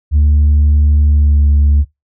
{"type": "tone with pitch glide", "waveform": "sine", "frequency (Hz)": [74, 72.39], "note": ["D2", "D2"], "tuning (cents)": [14, -24], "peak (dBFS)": -4, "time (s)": [0.11, 1.85], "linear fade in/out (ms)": 50, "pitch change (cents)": -38, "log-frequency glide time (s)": [1.09, 1.47], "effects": ["noise-tail reverb RT60 0.2 s tail -24 dB re dry", "tanh soft clip ceiling -5 dBFS"]}